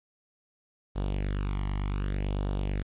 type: tone with flanger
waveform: sawtooth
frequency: 49 Hz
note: G1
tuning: in tune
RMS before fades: -30 dBFS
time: 0.95-2.83 s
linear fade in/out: 20 ms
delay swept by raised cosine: 0.22 to 0.99 ms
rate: 0.66 Hz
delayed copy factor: +0.7
effects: resampled to 8000 Hz + 10-bit